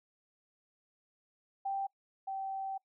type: tone pair in turn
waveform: sine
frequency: 784 / 774.5 Hz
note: G5 / G5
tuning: 0 / -21 cents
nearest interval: unison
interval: 21 cents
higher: first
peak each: -32 / -35 dBFS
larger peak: first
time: 1.65-1.87 / 2.27-2.78 s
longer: second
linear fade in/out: 10 ms
effects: noise-tail reverb RT60 0.1 s tail -24 dB re dry